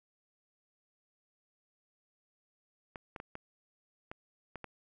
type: clicks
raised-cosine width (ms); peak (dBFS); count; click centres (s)
0.5; -27; 7; 2.958 / 3.162 / 3.201 / 3.354 / 4.115 / 4.557 / 4.643
effects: none